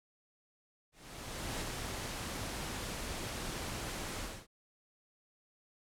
pink noise with ADSR envelope, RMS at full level -38 dBFS, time 0.92-4.47 s, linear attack 680 ms, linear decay 39 ms, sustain -2 dB, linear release 260 ms, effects low-pass 11000 Hz 12 dB/octave

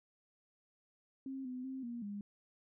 sine tone with pitch steps, 267.4 / 252.7 / 263.7 / 237.5 / 203.6 Hz, C4 / B3 / C4 / A#3 / G#3, +38 / +40 / +14 / +33 / -34 cents, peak -40 dBFS, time 1.26-2.21 s, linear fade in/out 2 ms, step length 190 ms, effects none

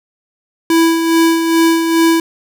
square tone with tremolo, 329.6 Hz, E4, in tune, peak -8 dBFS, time 0.7-2.2 s, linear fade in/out 2 ms, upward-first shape sine, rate 2.4 Hz, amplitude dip 50%, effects none

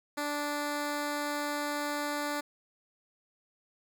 10% pulse tone, 292.7 Hz, D4, 6 cents flat, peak -23 dBFS, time 0.17-2.41 s, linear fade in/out 10 ms, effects none

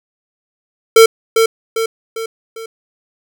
square tone with echo, 451 Hz, A4, 43 cents sharp, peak -3 dBFS, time 0.96-1.06 s, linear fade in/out 5 ms, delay 400 ms, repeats 4, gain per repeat -6 dB, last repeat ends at 2.66 s, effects none

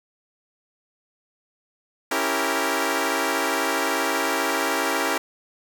10% pulse chord, C# diminished seventh, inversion none, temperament equal, 277.2 / 329.6 / 392 / 466.2 Hz, C#4 / E4 / G4 / Bb4, 0 / 0 / 0 / 0 cents, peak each -19 dBFS, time 2.11-5.18 s, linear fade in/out 5 ms, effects 8-bit

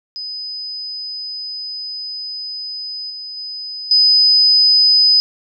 sine tone with level steps, 5010 Hz, D#8, 11 cents sharp, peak -24 / -27 / -25 / -8 dBFS, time 0.16-5.2 s, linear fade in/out 0 ms, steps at 3.1 / 3.37 / 3.91 s, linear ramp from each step 2 ms, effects none

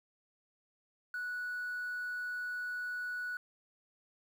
sine tone, 1473 Hz, F#6, 8 cents flat, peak -34 dBFS, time 1.14-3.37 s, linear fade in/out 2 ms, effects tanh soft clip ceiling -34 dBFS + 10-bit

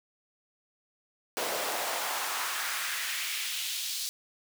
pink noise with high-pass filter sweep, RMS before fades -33 dBFS, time 1.37-4.09 s, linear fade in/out 0 ms, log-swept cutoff 450 to 4500 Hz, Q 1.6, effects none

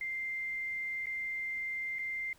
sine tone with dropouts, 2093 Hz, C7, in tune, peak -34 dBFS, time 0.01-2.33 s, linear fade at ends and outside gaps 2 ms, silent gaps 1.059-1.068 / 1.986-1.991 s, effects pink hiss -63 dBFS RMS until 2.38 s

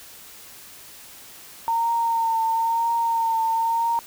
sine tone with vibrato, 915 Hz, A#5, 32 cents flat, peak -19 dBFS, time 1.68-3.99 s, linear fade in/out 0 ms, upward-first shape triangle, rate 1 Hz, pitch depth 29 cents each way, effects white hiss -44 dBFS RMS until 4.06 s

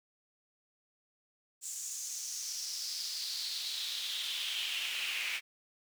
brown noise with high-pass filter sweep, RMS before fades -38 dBFS, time 1.61-5.41 s, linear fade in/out 50 ms, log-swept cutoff 7400 to 2400 Hz, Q 4.4, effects none

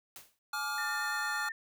white noise with exponential decay, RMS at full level -45 dBFS, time 0.16-0.39 s, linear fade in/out 1 ms, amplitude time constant 50 ms
square chord, D diminished, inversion second, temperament just, 845.8 / 1174.7 / 1409.6 Hz, Ab5 / D6 / F6, +31 / 0 / +16 cents, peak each -40 / -41 / -36 dBFS, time 0.53-1.49 s, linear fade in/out 5 ms
sine tone with vibrato, 1801 Hz, A6, 40 cents sharp, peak -36 dBFS, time 0.78-1.52 s, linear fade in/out 2 ms, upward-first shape square, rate 8.9 Hz, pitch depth 10 cents each way
effects none

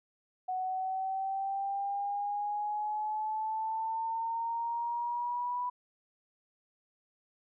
sine exponential sweep, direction up, 740 to 987.8 Hz, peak -31 dBFS, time 0.48-5.7 s, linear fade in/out 10 ms, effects none

